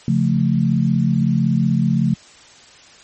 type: chord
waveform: sine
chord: Db augmented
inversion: none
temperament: equal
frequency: 138.59 / 174.61 / 220 Hz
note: Db3 / F3 / A3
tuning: 0 / 0 / 0 cents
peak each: -18 dBFS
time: 0.08-2.14 s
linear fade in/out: 2 ms
effects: white hiss -45 dBFS RMS until 3.03 s + MP3 32 kbps